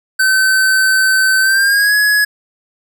square tone with pitch glide, 1534 to 1682.5 Hz, G6 to G#6, -38 to +22 cents, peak -10 dBFS, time 0.19-2.25 s, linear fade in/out 10 ms, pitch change +160 cents, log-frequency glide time 1.41-1.95 s, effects none

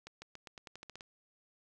accelerating click train, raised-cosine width 0.2 ms, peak -30 dBFS, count 11, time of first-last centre 0.07-1.008 s, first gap 150 ms, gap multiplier 0.89, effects none

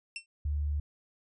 sawtooth tone with exponential decay, 2699 Hz, E7, 40 cents sharp, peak -29 dBFS, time 0.16-0.26 s, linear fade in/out 2 ms, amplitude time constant 20 ms
sine tone, 73.42 Hz, D2, in tune, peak -28 dBFS, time 0.45-0.8 s, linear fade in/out 5 ms
effects resampled to 22050 Hz

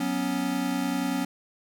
square chord, F# suspended fourth, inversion none, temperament equal, 185 / 246.9 / 277.2 Hz, F#3 / B3 / C#4, 0 / 0 / 0 cents, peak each -33 / -31 / -29 dBFS, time 0-1.25 s, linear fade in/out 5 ms, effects none

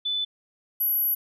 sine tone pair in turn, 3498 / 11732 Hz, A7 / F#9, -11 / -16 cents, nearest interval octave + major sixth, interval 2095 cents, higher second, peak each -24 / -21 dBFS, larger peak second, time 0.05-0.25 / 0.8-1.15 s, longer second, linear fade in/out 10 ms, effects none

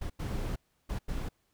brown noise bursts at uneven times, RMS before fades -34 dBFS, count 4, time 0.01-0.1 / 0.19-0.56 / 0.89-0.99 / 1.08-1.29 s, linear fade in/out 10 ms, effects pink hiss -74 dBFS RMS until 1.53 s

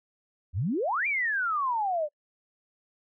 sine exponential two-way sweep, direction up then down, 75.1 to 2423 to 575 Hz, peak -25 dBFS, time 0.53-2.09 s, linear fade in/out 50 ms, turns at 1.07 s, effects noise-tail reverb RT60 0.1 s tail -26 dB re dry

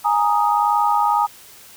sine chord, Ab suspended second, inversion none, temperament equal, 830.6 / 932.3 / 1244.5 Hz, Ab5 / Bb5 / Eb6, 0 / 0 / 0 cents, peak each -18 / -19 / -20 dBFS, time 0.04-1.27 s, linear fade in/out 20 ms, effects white hiss -44 dBFS RMS until 1.76 s

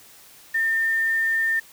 sine tone with quantisation, 1806 Hz, A6, 45 cents sharp, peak -19 dBFS, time 0.54-1.6 s, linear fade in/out 10 ms, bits 7, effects white hiss -49 dBFS RMS until 1.72 s

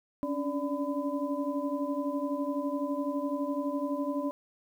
sine tone cluster, 276.5 / 288.4 / 583 / 1006 Hz, C#4 / D4 / D5 / B5, -4 / -31 / -13 / +32 cents, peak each -33 / -34 / -35 / -39 dBFS, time 0.23-4.31 s, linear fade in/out 0 ms, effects 10-bit

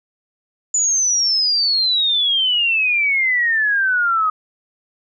sine exponential sweep, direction down, 7030 to 1248 Hz, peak -14 dBFS, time 0.74-4.3 s, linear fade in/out 5 ms, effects none

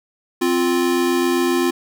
square tone pair together, 261.6 / 349.2 Hz, C4 / F4, 0 / 0 cents, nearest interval perfect fourth, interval 500 cents, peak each -21 / -18 dBFS, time 0.41-1.71 s, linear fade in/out 10 ms, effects none

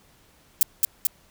violet noise with echo, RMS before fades -17 dBFS, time 0.61-0.63 s, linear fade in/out 0 ms, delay 220 ms, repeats 2, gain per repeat -2 dB, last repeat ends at 1.07 s, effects pink hiss -58 dBFS RMS until 1.3 s

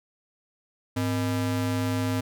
square ring-modulated tone, 182.1 Hz, F#3, 27 cents flat, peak -22 dBFS, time 0.96-2.21 s, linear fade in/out 10 ms, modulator 77.2 Hz, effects none

